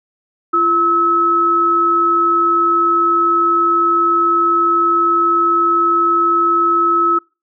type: tone pair together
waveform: sine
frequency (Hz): 341.2 / 1294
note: F4 / E6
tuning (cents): -40 / -32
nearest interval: octave + major seventh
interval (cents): 2308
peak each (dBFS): -19 / -11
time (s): 0.53-7.19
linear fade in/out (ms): 10
effects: noise-tail reverb RT60 0.3 s tail -26 dB re dry